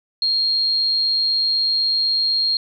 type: tone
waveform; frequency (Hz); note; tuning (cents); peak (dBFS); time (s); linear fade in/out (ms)
sine; 4236; C8; +21; -16; 0.22-2.57; 2
effects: none